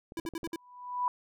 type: clicks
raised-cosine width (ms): 2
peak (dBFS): -31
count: 6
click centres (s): 0.121 / 0.191 / 0.252 / 0.337 / 0.432 / 0.474
type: tone bursts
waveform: square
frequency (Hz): 330.6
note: E4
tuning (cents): +5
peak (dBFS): -34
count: 5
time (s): 0.17-0.56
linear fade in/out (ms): 2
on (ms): 30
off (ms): 60
type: tone with exponential growth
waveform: sine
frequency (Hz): 987.8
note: B5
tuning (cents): 0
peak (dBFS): -24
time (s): 0.52-1.08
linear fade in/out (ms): 1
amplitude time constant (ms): 120
effects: none